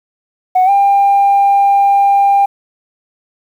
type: tone with pitch glide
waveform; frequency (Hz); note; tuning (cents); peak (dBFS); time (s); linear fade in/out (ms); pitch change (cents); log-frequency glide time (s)
sine; 740 to 797.7; F#5 to G5; 0 to +30; -5; 0.55-2.46; 10; +130; 0.65-0.7
effects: tanh soft clip ceiling -4 dBFS + 7-bit